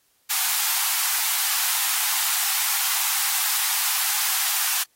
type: high-pass noise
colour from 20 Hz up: white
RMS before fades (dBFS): -23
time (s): 0.29-4.84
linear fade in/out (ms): 20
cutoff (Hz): 730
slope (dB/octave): 96
effects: white hiss -65 dBFS RMS until 4.95 s + AAC 48 kbps